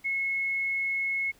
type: tone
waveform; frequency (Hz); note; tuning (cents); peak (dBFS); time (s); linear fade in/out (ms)
sine; 2180; C#7; -29; -26; 0.04-1.32; 20
effects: pink hiss -60 dBFS RMS until 1.39 s